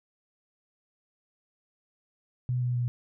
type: tone with pitch steps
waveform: sine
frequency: 124.8 / 123.3 / 121.81 Hz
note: B2 / B2 / B2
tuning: +19 / -2 / -23 cents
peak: -25 dBFS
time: 2.49-2.88 s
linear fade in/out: 0 ms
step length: 130 ms
effects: none

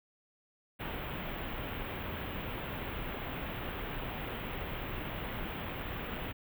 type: band-stop noise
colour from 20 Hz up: pink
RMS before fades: -39 dBFS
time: 0.79-6.33 s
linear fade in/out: 20 ms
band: 3300 to 15000 Hz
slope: 48 dB/octave
effects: none

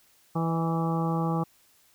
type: harmonic tone with a mistuned harmonic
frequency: 164.81 Hz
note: E3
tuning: in tune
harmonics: 1 / 2 / 3 / 4 / 5 / 6 / 7 / 8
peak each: -26 / -33 / -35 / -41 / -33 / -43 / -35 / -47 dBFS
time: 0.35-1.44 s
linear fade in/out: 10 ms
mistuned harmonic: 4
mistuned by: -51 cents
effects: white hiss -62 dBFS RMS until 1.94 s

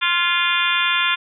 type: harmonic tone with a mistuned harmonic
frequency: 349.2 Hz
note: F4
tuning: in tune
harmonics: 3 / 4 / 5 / 6 / 7 / 8 / 9 / 10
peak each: -24 / -23 / -25 / -27 / -23 / -26 / -28 / -23 dBFS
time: 0.01-1.16 s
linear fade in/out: 20 ms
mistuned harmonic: 5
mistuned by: -27 cents
effects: none

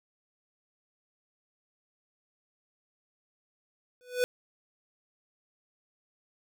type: tone with exponential growth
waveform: square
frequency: 496 Hz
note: B4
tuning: 7 cents sharp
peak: -21 dBFS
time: 4.01-4.24 s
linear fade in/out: 0 ms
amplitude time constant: 49 ms
effects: none

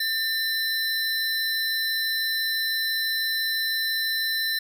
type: tone pair together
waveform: square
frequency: 1794 / 4027 Hz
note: A6 / B7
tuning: +33 / +33 cents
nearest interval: octave + major second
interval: 1400 cents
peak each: -27 dBFS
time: 0-4.59 s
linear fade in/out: 5 ms
effects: none

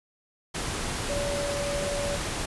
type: tone in noise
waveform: sine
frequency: 572 Hz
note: D5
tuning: 46 cents flat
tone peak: -29 dBFS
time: 1.09-2.17 s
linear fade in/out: 10 ms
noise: pink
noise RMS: -31 dBFS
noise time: 0.54-2.46 s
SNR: -1 dB
effects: resampled to 24000 Hz

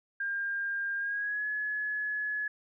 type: tone with pitch glide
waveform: sine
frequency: 1604 to 1699.4 Hz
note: G6 to G#6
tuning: +39 to +39 cents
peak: -30 dBFS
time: 0.2-2.48 s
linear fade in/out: 5 ms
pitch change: +100 cents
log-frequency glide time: 0.97-1.46 s
effects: none

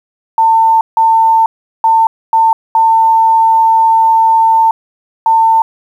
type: tone bursts at uneven times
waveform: sine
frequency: 898 Hz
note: A5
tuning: 35 cents sharp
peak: -5 dBFS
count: 6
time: 0.38-0.81 / 0.97-1.46 / 1.84-2.07 / 2.33-2.53 / 2.75-4.71 / 5.26-5.62 s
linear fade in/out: 2 ms
effects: 7-bit

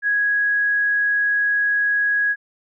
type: tone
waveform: sine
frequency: 1661.2 Hz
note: G#6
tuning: in tune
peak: -16 dBFS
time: 0.02-2.36 s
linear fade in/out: 50 ms
effects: none

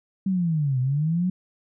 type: linear two-way sweep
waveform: sine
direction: down then up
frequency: 196 to 124.7 to 187 Hz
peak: -20 dBFS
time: 0.26-1.3 s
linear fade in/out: 5 ms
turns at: 0.8 s
effects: none

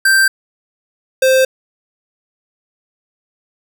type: tone pair in turn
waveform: square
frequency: 1568 / 523.3 Hz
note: G6 / C5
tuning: 0 / 0 cents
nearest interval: octave + perfect fifth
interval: 1900 cents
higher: first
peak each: -9 dBFS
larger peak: neither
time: 0.05-0.28 / 1.22-1.45 s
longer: neither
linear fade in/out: 5 ms
effects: none

